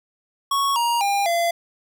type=tone with pitch steps; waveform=square; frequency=1108.7 / 943.1 / 802.3 / 682.5 Hz; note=C#6 / A#5 / G5 / F5; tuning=0 / +20 / +40 / -40 cents; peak=-19 dBFS; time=0.51-1.51 s; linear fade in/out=5 ms; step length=250 ms; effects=none